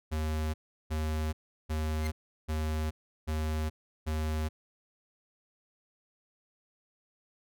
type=tone bursts; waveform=square; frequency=77.78 Hz; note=D#2; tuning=in tune; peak=-30 dBFS; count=6; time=0.11-4.49 s; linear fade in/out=20 ms; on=430 ms; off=360 ms
type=tone with exponential growth; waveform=sawtooth; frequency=2102 Hz; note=C7; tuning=7 cents sharp; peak=-32 dBFS; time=1.99-2.07 s; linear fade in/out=2 ms; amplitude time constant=17 ms
effects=none